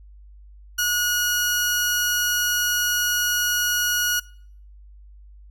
sawtooth tone pair together, 1450 / 2900 Hz, F#6 / F#7, -35 / -35 cents, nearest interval octave, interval 1200 cents, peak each -18 dBFS, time 0.78-4.2 s, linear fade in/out 10 ms, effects noise-tail reverb RT60 0.6 s tail -24 dB re dry + added 50 Hz sine -43 dBFS peak until 5.5 s

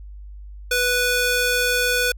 square tone with high-pass filter, 493.2 Hz, B4, 2 cents flat, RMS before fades -20 dBFS, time 0.71-2.12 s, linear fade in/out 5 ms, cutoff 1000 Hz, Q 0.76, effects added 50 Hz sine -35 dBFS peak until 2.17 s

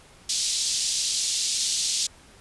pink band-pass noise, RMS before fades -26 dBFS, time 0.29-2.07 s, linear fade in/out 5 ms, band 3900 to 8400 Hz, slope 24 dB/octave, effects pink hiss -52 dBFS RMS until 2.4 s + resampled to 24000 Hz

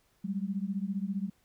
sine beating tone pair, 190 / 205 Hz, F#3 / G#3, +46 / -22 cents, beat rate 15 Hz, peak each -33 / -34 dBFS, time 0.24-1.3 s, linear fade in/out 10 ms, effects pink hiss -70 dBFS RMS until 1.44 s

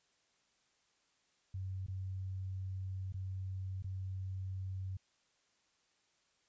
sine tone with dropouts, 94.6 Hz, F#2, 39 cents sharp, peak -38 dBFS, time 1.54-4.97 s, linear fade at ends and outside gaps 5 ms, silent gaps 1.865-1.882 / 3.124-3.141 / 3.824-3.842 s, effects white hiss -75 dBFS RMS until 6.48 s + resampled to 16000 Hz

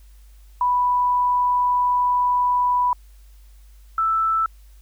sine tone pair in turn, 987 / 1320.8 Hz, B5 / E6, -1 / +3 cents, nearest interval perfect fourth, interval 504 cents, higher second, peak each -16 / -17 dBFS, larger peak first, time 0.61-2.93 / 3.98-4.46 s, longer first, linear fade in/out 2 ms, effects added 50 Hz sine -44 dBFS peak until 4.81 s + white hiss -60 dBFS RMS until 4.81 s

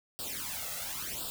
white noise with flanger, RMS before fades -38 dBFS, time 0.19-1.3 s, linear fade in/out 0 ms, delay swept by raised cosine 0.23 to 1.53 ms, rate 0.95 Hz, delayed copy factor +0.85, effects none

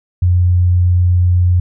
sine tone, 89.2 Hz, F2, 37 cents sharp, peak -8 dBFS, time 0.22-1.6 s, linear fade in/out 5 ms, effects none

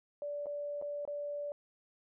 sine tone with dropouts, 581 Hz, D5, 19 cents flat, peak -36 dBFS, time 0.22-1.52 s, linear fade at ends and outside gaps 1 ms, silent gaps 0.459-0.467 / 0.815-0.823 / 1.052-1.076 s, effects none

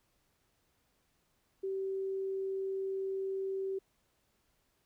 sine tone, 385.6 Hz, G4, 28 cents flat, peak -33 dBFS, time 1.63-3.79 s, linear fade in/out 10 ms, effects pink hiss -75 dBFS RMS until 4.85 s

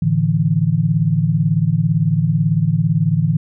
sine chord, A suspended fourth, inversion none, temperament equal, 110 / 146.83 / 164.81 Hz, A2 / D3 / E3, 0 / 0 / 0 cents, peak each -20 / -17 / -16 dBFS, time 0.02-3.37 s, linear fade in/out 5 ms, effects none

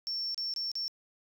sine tone with dropouts, 5440 Hz, F8, 46 cents flat, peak -30 dBFS, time 0.07-0.88 s, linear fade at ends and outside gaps 0 ms, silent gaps 0.345-0.378 / 0.538-0.562 / 0.716-0.754 s, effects tanh soft clip ceiling -29 dBFS

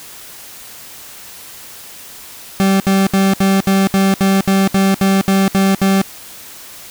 40% pulse tone bursts, 193.8 Hz, G3, 20 cents flat, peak -9 dBFS, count 13, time 2.6-6.016 s, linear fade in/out 0 ms, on 200 ms, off 68 ms, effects white hiss -35 dBFS RMS until 6.9 s

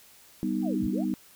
sine chord, G augmented, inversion none, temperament equal, 196 / 246.9 / 311.1 Hz, G3 / B3 / D#4, 0 / 0 / 0 cents, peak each -30 dBFS, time 0.43-1.14 s, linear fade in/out 0 ms
sine linear two-way sweep, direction down then up, 830.6 to 35.68 to 830.6 Hz, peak -34 dBFS, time 0.62-1.05 s, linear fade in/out 50 ms, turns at 0.85 s
effects white hiss -55 dBFS RMS until 1.35 s

